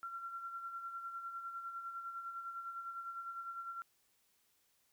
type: tone with tremolo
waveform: sine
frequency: 1366 Hz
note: F6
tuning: 39 cents flat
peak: -40 dBFS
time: 0.03-3.82 s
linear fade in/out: 0 ms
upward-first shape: sine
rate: 9.9 Hz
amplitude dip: 50%
effects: white hiss -75 dBFS RMS until 4.92 s